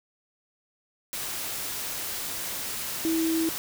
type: tone in noise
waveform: sine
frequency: 325.3 Hz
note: E4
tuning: 23 cents flat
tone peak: -23 dBFS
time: 3.05-3.49 s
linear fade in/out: 0 ms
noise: white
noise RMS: -33 dBFS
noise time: 1.13-3.58 s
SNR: +7 dB
effects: none